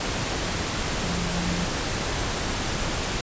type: tone in noise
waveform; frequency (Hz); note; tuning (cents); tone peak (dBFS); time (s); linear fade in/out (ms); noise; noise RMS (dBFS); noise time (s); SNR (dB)
sine; 174.61; F3; 0; -27; 1.03-1.65; 5; pink; -27; 0-3.21; -3
effects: resampled to 16000 Hz